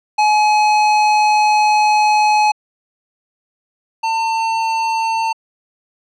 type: tone pair in turn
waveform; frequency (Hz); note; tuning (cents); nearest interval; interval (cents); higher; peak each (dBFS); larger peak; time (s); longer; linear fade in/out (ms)
square; 847 / 899.2; G#5 / A5; +34 / +37; minor second; 103; second; -11 / -16; first; 0.18-2.52 / 4.03-5.33; first; 10
effects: low-pass 5000 Hz 12 dB/octave